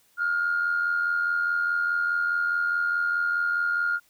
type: tone with amplitude modulation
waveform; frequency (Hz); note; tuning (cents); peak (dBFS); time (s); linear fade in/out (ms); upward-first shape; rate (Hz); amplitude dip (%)
sine; 1415; F6; +22; -19; 0.17-4; 50; sine; 84.8; 55
effects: tanh soft clip ceiling -16 dBFS + white hiss -63 dBFS RMS until 4.09 s